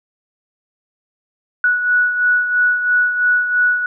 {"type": "beating tone pair", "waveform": "sine", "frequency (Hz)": [1470, 1473], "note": ["F#6", "F#6"], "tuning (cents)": [-12, -8], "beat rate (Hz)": 3, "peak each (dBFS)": [-13, -21], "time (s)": [1.64, 3.86], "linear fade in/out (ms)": 2, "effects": []}